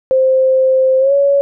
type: tone with pitch glide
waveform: sine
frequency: 523.3 to 560.9 Hz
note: C5 to C#5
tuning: 0 to +20 cents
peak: -8 dBFS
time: 0.11-1.41 s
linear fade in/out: 0 ms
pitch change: +120 cents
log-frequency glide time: 0.99-1.13 s
effects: none